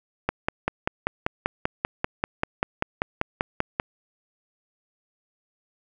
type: click train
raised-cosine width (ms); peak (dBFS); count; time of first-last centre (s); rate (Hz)
0.5; -7; 19; 0.29-3.799; 5.13
effects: none